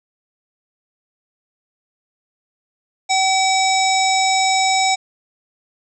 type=harmonic tone with a mistuned harmonic; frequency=763 Hz; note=G5; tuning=47 cents flat; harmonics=1 / 3 / 5 / 7 / 9 / 10; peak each=-16 / -21 / -23 / -24 / -26 / -26 dBFS; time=3.09-4.96 s; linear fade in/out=20 ms; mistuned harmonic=10; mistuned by=+27 cents; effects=none